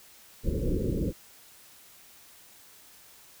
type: low-pass noise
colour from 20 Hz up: pink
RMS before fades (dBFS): -28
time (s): 0.43-1.13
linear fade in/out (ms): 50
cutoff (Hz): 540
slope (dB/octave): 96
effects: white hiss -54 dBFS RMS until 3.4 s